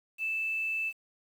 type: tone with quantisation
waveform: sine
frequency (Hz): 2637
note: E7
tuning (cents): 0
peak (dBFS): -29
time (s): 0.18-0.93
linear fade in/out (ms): 50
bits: 9
effects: none

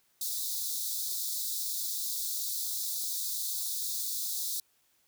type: high-pass noise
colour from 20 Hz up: white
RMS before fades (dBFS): -34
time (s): 0.21-4.6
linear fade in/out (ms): 2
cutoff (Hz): 3600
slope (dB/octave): 96
effects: white hiss -70 dBFS RMS until 5.07 s

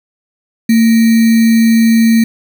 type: tone with sample-and-hold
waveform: sine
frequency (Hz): 226.6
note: A#3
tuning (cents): -49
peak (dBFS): -5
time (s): 0.69-2.24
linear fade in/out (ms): 5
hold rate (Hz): 2100
effects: none

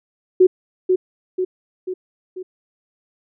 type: tone with echo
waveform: sine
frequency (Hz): 369.6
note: F#4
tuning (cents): -2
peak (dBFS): -7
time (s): 0.4-0.47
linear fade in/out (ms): 10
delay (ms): 490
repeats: 4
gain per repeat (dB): -5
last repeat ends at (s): 2.43
effects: none

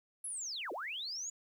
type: linear two-way sweep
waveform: sine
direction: down then up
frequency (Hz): 11175 to 302.7 to 6980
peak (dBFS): -38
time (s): 0.24-1.3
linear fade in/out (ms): 5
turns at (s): 0.72
effects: 11-bit

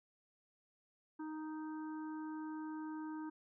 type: harmonic tone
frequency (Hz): 311.1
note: D#4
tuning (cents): 0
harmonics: 1 / 3 / 4 / 5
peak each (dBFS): -42 / -51 / -58 / -58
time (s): 1.19-3.3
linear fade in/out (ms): 10
effects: none

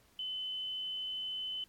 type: tone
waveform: sine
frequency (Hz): 3031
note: F#7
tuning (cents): +41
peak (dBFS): -36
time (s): 0.19-1.64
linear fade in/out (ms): 2
effects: pink hiss -67 dBFS RMS until 1.68 s + AAC 64 kbps

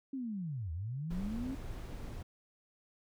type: linear two-way sweep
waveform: sine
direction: down then up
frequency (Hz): 277.2 to 76 to 273.9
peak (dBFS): -36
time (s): 0.13-1.55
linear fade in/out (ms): 5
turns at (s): 0.72
type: noise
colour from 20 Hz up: brown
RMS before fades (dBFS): -42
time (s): 1.1-2.23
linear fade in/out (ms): 10
effects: none

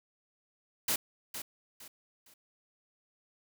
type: noise with echo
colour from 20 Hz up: white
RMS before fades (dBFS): -30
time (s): 0.88-0.96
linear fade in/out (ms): 5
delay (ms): 460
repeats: 3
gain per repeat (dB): -10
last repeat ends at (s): 2.34
effects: none

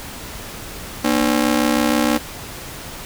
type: ring-modulated tone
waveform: sawtooth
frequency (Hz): 269.2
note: C4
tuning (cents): +49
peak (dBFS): -8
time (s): 1.04-2.18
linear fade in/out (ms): 10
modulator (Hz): 33.2
effects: pink hiss -33 dBFS RMS until 3.05 s

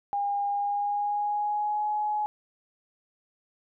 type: tone with pitch glide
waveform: sine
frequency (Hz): 809 to 842.4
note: G#5 to G#5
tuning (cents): -46 to +24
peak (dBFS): -25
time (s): 0.13-2.26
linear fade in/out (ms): 0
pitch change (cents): +70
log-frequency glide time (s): 0.49-1.87
effects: none

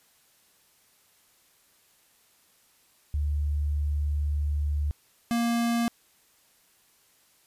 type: tone pair in turn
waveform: sine / square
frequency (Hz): 73.42 / 234.4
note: D2 / A#3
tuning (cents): 0 / +10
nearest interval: octave + minor sixth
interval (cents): 2010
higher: second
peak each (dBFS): -24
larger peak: neither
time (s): 3.14-4.91 / 5.31-5.88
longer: first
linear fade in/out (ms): 0
effects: white hiss -63 dBFS RMS until 7.46 s + resampled to 32000 Hz

